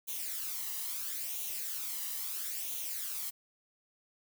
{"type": "noise with flanger", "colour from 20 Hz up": "blue", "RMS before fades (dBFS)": -38, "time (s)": [0.07, 3.31], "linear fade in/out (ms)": 20, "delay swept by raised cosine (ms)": [0.3, 1.03], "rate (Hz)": 0.75, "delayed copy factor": 0.6, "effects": []}